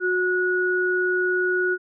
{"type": "tone pair together", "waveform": "sine", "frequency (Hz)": [365.1, 1460.4], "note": ["F#4", "F#6"], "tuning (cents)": [-23, -23], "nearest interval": "2 octaves", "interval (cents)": 2400, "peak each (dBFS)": -22, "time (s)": [0, 1.78], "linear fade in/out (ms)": 50, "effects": []}